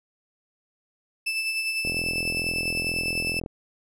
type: tone with tremolo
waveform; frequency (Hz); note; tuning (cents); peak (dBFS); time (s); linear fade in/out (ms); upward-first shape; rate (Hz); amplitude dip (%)
35% pulse; 2637; E7; 0; -22; 1.26-3.4; 10; sine; 10; 40
type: click train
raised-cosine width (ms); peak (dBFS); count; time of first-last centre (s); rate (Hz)
2; -20; 69; 1.85-3.461; 42.2
effects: low-pass 12000 Hz 12 dB/octave